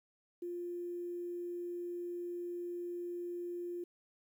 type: tone with quantisation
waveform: sine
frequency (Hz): 350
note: F4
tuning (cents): +4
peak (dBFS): -38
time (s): 0.42-3.84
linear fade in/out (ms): 5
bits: 11
effects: none